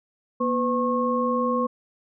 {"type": "tone cluster", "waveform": "sine", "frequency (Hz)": [239.8, 503, 1086], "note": ["A#3", "B4", "C#6"], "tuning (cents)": [49, 32, -36], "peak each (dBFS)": -25, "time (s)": [0.4, 1.67], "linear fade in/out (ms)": 10, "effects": []}